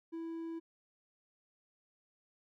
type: tone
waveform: triangle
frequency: 329.6 Hz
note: E4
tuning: in tune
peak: -37 dBFS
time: 0.12-0.6 s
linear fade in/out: 20 ms
effects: none